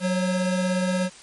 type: tone pair together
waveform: square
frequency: 185.59 / 540 Hz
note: F#3 / C#5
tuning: +6 / -45 cents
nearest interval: octave + tritone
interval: 1849 cents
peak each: -23 / -28 dBFS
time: 0-1.1 s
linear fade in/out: 50 ms
effects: white hiss -46 dBFS RMS until 1.22 s + MP3 48 kbps